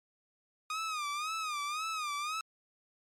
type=tone with vibrato; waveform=sawtooth; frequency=1232 Hz; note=D#6; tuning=17 cents flat; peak=-30 dBFS; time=0.7-2.41 s; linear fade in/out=2 ms; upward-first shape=sine; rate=1.9 Hz; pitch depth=110 cents each way; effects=low-pass 9000 Hz 12 dB/octave + MP3 96 kbps